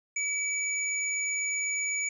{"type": "tone pair together", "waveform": "sine", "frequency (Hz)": [2296, 6864], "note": ["D7", "A8"], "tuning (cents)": [-40, -44], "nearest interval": "octave + perfect fifth", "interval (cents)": 1896, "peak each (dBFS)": [-30, -31], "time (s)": [0.16, 2.09], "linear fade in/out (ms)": 5, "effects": []}